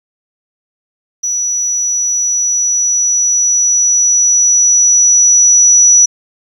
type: tone with level ramp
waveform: sine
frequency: 5890 Hz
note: F#8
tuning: 9 cents flat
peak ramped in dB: -13 to -3 dBFS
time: 1.23-6.06 s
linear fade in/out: 10 ms
effects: 7-bit